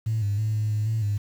sine tone with pitch steps, 110.9 / 101.8 / 108.5 / 107.3 / 106.4 / 111.3 / 103 Hz, A2 / G#2 / A2 / A2 / G#2 / A2 / G#2, +14 / -34 / -24 / -43 / +42 / +20 / -14 cents, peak -21 dBFS, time 0.06-1.18 s, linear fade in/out 10 ms, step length 160 ms, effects tanh soft clip ceiling -18 dBFS + 8-bit

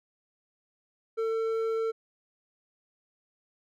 sine tone with hard clipping, 448.9 Hz, A4, 35 cents sharp, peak -28 dBFS, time 1.17-1.92 s, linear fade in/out 20 ms, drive 6 dB, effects none

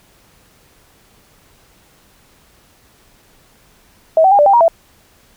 sine tone with pitch steps, 642 / 763 / 809 / 588 / 792 / 947 / 665 Hz, E5 / G5 / G#5 / D5 / G5 / A#5 / E5, -46 / -47 / -46 / +2 / +18 / +27 / +15 cents, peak -6 dBFS, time 4.17-4.681 s, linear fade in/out 2 ms, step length 73 ms, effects pink hiss -51 dBFS RMS until 5.36 s

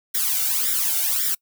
blue noise with flanger, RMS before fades -22 dBFS, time 0.14-1.35 s, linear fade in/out 10 ms, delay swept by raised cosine 0.55 to 1.39 ms, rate 1.8 Hz, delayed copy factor +0.95, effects noise-tail reverb RT60 0.1 s tail -26 dB re dry

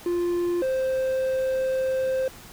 triangle tone pair in turn, 349.2 / 523.2 Hz, F4 / C5, 0 / 0 cents, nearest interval perfect fifth, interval 700 cents, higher second, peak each -20 dBFS, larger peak neither, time 0.06-0.62 / 0.62-2.28 s, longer second, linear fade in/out 2 ms, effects pink hiss -45 dBFS RMS until 2.52 s

